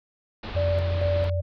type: low-pass noise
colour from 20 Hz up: pink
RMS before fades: -36 dBFS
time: 0.43-1.3 s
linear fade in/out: 5 ms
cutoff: 4400 Hz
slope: 48 dB/octave
type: tone with pitch glide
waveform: sine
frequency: 88.4 to 89.53 Hz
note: F2 to F2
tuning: +22 to +44 cents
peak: -23 dBFS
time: 0.54-1.42 s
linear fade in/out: 20 ms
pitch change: +22 cents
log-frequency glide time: 0.9-1.19 s
type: tone with tremolo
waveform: sine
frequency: 582 Hz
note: D5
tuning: 16 cents flat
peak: -23 dBFS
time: 0.56-1.41 s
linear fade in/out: 10 ms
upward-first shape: square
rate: 2.2 Hz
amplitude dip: 55%
effects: none